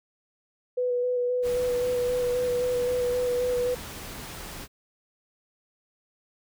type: tone with vibrato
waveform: sine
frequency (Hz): 493.9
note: B4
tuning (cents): 0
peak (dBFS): -23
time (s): 0.77-3.75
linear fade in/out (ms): 10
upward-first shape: square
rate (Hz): 3.8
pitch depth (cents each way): 13
type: noise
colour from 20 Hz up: pink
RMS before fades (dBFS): -39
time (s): 1.42-4.68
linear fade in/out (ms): 50
effects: none